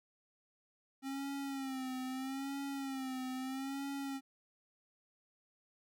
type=tone with vibrato; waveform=square; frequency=267.4 Hz; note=C4; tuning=38 cents sharp; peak=-39 dBFS; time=1.02-4.21 s; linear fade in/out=50 ms; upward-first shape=sine; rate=0.78 Hz; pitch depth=68 cents each way; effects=none